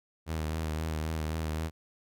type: tone with vibrato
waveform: sawtooth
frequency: 78.9 Hz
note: D#2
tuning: 25 cents sharp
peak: -27 dBFS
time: 0.26-1.71 s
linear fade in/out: 50 ms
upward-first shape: sine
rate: 3.8 Hz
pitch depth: 35 cents each way
effects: none